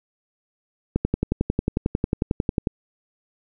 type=click train; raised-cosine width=3 ms; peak=-7 dBFS; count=20; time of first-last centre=0.96-2.672 s; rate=11.1 Hz; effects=none